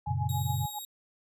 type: tone with tremolo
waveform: sine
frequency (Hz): 838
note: G#5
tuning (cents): +15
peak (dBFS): -32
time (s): 0.06-0.79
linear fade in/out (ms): 5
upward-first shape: sine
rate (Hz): 7.2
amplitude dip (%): 95
type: chord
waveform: sine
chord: F# major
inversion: none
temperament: equal with one note detuned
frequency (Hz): 92.5 / 117.96 / 138.59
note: F#2 / A#2 / C#3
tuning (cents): 0 / +21 / 0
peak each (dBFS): -32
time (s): 0.07-0.66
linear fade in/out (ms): 10
type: tone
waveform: 5% pulse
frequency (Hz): 3781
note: A#7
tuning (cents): +24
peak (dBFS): -30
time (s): 0.29-0.85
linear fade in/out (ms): 2
effects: resampled to 32000 Hz